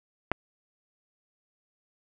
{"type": "clicks", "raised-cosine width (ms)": 0.5, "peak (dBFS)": [-10, -23], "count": 2, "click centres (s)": [0.316, 0.319], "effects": []}